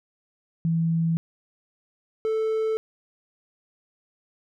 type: tone pair in turn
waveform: sine / triangle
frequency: 164.81 / 440 Hz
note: E3 / A4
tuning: 0 / 0 cents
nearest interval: octave + perfect fourth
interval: 1700 cents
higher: second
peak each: -20 dBFS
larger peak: neither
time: 0.65-1.17 / 2.25-2.77 s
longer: neither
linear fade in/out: 0 ms
effects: none